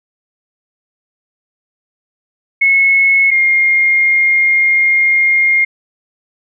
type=tone pair in turn; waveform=sine; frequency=2187 / 2127 Hz; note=C#7 / C7; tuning=-24 / +28 cents; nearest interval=unison; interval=48 cents; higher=first; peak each=-7 / -8 dBFS; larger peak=first; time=2.61-3.31 / 3.31-5.65 s; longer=second; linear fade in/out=10 ms; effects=none